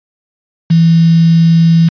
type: tone with quantisation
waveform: sine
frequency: 165.6 Hz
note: E3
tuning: 8 cents sharp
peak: -4 dBFS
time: 0.7-1.89 s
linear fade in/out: 10 ms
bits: 4
effects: resampled to 11025 Hz